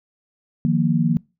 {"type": "chord", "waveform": "sine", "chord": "Eb suspended second", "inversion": "none", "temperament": "just", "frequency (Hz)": [155.56, 175.01, 233.3], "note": ["Eb3", "F3", "Bb3"], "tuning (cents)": [0, 4, 2], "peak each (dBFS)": -20, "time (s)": [0.65, 1.17], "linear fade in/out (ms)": 0, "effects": ["noise-tail reverb RT60 0.3 s tail -26 dB re dry"]}